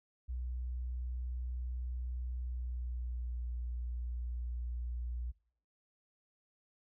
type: tone with pitch glide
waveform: sine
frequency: 61.74 to 60.09 Hz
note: B1 to B1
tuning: 0 to -47 cents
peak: -36 dBFS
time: 0.28-5.32 s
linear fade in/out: 20 ms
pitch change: -47 cents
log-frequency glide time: 2.4-3.47 s
effects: noise-tail reverb RT60 0.6 s tail -23 dB re dry